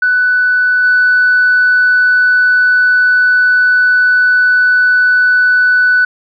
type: tone with level steps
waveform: sine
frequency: 1491 Hz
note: F#6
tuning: 13 cents sharp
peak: -7 / -5 dBFS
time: 0.02-6.05 s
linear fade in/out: 5 ms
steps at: 0.83 s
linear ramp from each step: 20 ms
effects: tanh soft clip ceiling -3 dBFS